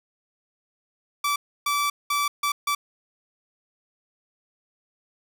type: tone bursts at uneven times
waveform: sawtooth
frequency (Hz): 1158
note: D6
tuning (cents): -25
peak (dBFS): -18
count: 5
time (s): 1.24-1.36 / 1.66-1.9 / 2.1-2.28 / 2.43-2.52 / 2.67-2.75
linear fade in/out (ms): 5
effects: none